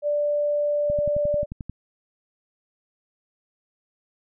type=tone; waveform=sine; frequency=587.3 Hz; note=D5; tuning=in tune; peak=-20 dBFS; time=0.02-1.46 s; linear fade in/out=50 ms
type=click train; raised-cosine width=5 ms; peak=-20 dBFS; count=10; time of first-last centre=0.9-1.696 s; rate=11.3 Hz
effects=none